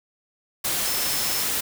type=tone in noise; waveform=sine; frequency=5274 Hz; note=E8; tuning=in tune; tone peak=-31 dBFS; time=0.85-1.44 s; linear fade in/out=10 ms; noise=white; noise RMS=-25 dBFS; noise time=0.64-1.61 s; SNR=-9 dB; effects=none